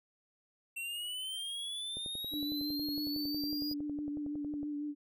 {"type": "linear sweep", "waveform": "square", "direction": "up", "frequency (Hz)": [2701, 4910], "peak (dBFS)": -38, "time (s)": [0.76, 3.74], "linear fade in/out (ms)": 10}
{"type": "click train", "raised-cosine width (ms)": 2, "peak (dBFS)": -34, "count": 30, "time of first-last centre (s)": [1.97, 4.631], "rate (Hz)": 10.9}
{"type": "tone with vibrato", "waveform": "sine", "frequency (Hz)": 293.7, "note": "D4", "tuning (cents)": 0, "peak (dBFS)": -35, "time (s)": [2.31, 4.95], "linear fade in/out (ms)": 50, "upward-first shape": "triangle", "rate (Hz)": 6, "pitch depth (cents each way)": 30}
{"effects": []}